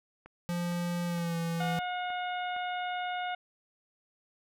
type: click train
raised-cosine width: 0.5 ms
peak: -34 dBFS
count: 6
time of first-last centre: 0.26-2.564 s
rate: 2.17 Hz
type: tone with pitch glide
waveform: square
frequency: 174.1 to 167.3 Hz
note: F3 to E3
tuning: -5 to +26 cents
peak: -31 dBFS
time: 0.49-1.79 s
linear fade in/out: 0 ms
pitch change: -69 cents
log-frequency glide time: 1.06-1.37 s
type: harmonic tone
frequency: 722 Hz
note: F#5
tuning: 43 cents flat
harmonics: 1 / 2 / 3 / 4 / 5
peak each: -33 / -39 / -43 / -45 / -47 dBFS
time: 1.6-3.35 s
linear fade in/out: 5 ms
effects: none